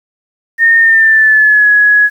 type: tone with pitch glide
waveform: sine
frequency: 1831 to 1679 Hz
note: A#6 to G#6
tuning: -32 to +18 cents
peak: -4 dBFS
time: 0.58-2.1 s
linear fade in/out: 50 ms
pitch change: -150 cents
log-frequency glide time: 0.79-1.7 s
effects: 7-bit